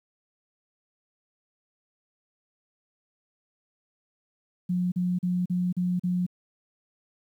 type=tone bursts; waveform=sine; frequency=179.4 Hz; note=F3; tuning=47 cents sharp; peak=-23 dBFS; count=6; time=4.69-6.265 s; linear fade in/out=10 ms; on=230 ms; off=39 ms; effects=10-bit